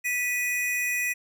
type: tone pair together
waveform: square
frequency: 1963.9 / 2489 Hz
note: B6 / D#7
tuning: -10 / 0 cents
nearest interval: major third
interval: 410 cents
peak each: -29 / -28 dBFS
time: 0.04-1.14 s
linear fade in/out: 20 ms
effects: none